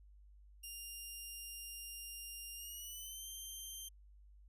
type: tone with pitch glide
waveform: 5% pulse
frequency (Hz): 2800 to 3143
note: F7 to G7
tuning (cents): +4 to +4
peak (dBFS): -38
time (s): 0.63-3.89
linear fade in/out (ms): 10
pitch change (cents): +200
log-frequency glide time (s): 2.55-3.28
effects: added 50 Hz sine -58 dBFS peak until 4.48 s + resampled to 32000 Hz